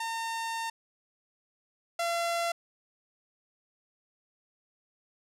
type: tone pair in turn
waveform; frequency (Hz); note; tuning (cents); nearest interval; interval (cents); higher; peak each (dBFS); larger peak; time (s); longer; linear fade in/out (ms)
sawtooth; 910 / 681.7; A#5 / F5; -42 / -42; perfect fourth; 500; first; -28 / -24; second; 0-0.7 / 1.99-2.52; first; 5
effects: low-pass 11000 Hz 12 dB/octave